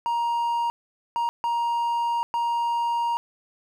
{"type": "tone bursts at uneven times", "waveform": "triangle", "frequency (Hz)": 940, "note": "A#5", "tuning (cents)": 14, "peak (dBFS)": -20, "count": 4, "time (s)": [[0.06, 0.7], [1.16, 1.29], [1.44, 2.23], [2.34, 3.17]], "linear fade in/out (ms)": 0, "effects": []}